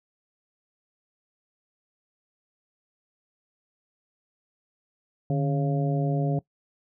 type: harmonic tone with a mistuned harmonic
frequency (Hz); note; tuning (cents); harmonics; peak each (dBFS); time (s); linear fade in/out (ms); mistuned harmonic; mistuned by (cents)
138.59; C#3; 0; 1 / 2 / 3 / 4 / 5; -23 / -31 / -34 / -34 / -35; 5.3-6.39; 2; 1; +120
effects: noise-tail reverb RT60 0.1 s tail -21 dB re dry